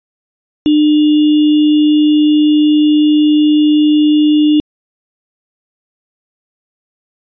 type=tone with sample-and-hold; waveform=sine; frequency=300.9 Hz; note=D4; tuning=42 cents sharp; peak=-6 dBFS; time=0.66-4.6 s; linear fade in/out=0 ms; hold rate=3150 Hz; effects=resampled to 11025 Hz